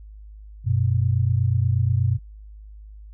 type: tone pair together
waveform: sine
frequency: 94.98 / 123.3 Hz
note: F#2 / B2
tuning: +46 / -2 cents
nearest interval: perfect fourth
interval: 452 cents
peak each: -20 dBFS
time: 0.64-2.19 s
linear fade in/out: 50 ms
effects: added 52 Hz sine -39 dBFS peak until 3.13 s